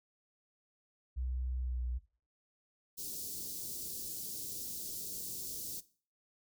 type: tone with pitch glide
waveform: sine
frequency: 63.1 to 61.27 Hz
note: B1 to B1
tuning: +38 to -13 cents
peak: -34 dBFS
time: 1.16-1.99 s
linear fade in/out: 20 ms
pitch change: -51 cents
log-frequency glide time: 1.6-1.82 s
type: band-stop noise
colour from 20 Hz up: white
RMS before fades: -42 dBFS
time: 2.97-5.81 s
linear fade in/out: 20 ms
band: 440 to 4600 Hz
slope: 24 dB/octave
effects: noise-tail reverb RT60 0.4 s tail -17 dB re dry